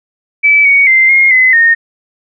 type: tone with pitch steps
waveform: sine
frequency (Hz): 2304 / 2238 / 2082 / 2139 / 2034 / 1842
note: D7 / C#7 / C7 / C7 / C7 / A#6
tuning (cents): -34 / +16 / -9 / +38 / -50 / -21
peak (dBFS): -4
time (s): 0.43-1.75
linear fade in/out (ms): 20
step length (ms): 220
effects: none